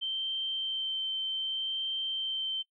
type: tone with vibrato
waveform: sine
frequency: 3118 Hz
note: G7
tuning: 10 cents flat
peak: -30 dBFS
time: 0.01-2.63 s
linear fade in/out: 20 ms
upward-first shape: sine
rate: 0.65 Hz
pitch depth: 8 cents each way
effects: noise-tail reverb RT60 0.1 s tail -21 dB re dry